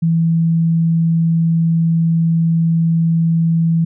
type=tone; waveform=sine; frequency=165 Hz; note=E3; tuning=2 cents sharp; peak=-11 dBFS; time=0.02-3.85 s; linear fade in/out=10 ms; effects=none